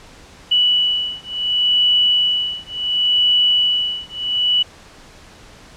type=beating tone pair; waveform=sine; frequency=2953 / 2953.7 Hz; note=F#7 / F#7; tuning=-4 / -4 cents; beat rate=0.7 Hz; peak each=-17 dBFS; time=0.51-4.63 s; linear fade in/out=10 ms; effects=pink hiss -43 dBFS RMS until 5.76 s + low-pass 7000 Hz 12 dB/octave